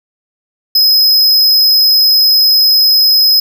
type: tone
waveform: square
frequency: 5090 Hz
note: D#8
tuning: 39 cents sharp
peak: -6 dBFS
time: 0.75-3.4 s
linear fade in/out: 5 ms
effects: none